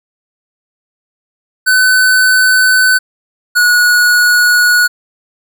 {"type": "tone pair in turn", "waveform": "square", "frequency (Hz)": [1510, 1459.4], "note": ["F#6", "F#6"], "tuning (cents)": [35, -24], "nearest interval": "minor second", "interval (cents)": 59, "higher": "first", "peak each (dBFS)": -7, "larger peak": "neither", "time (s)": [[1.66, 2.99], [3.55, 4.88]], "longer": "neither", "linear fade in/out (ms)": 20, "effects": []}